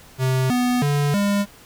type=tone with pitch steps; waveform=square; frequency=130.1 / 247.2 / 144.6 / 202.2 Hz; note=C3 / B3 / D3 / G#3; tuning=-9 / +2 / -27 / -46 cents; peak=-18 dBFS; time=0.18-1.46 s; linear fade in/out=50 ms; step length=320 ms; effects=pink hiss -47 dBFS RMS until 1.65 s